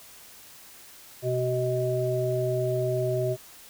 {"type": "harmonic tone", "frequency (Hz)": 125.8, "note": "B2", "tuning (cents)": 32, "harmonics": [1, 3, 5], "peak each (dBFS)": [-28, -28, -28], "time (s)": [1.22, 3.37], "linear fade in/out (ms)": 50, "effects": ["white hiss -49 dBFS RMS until 3.69 s"]}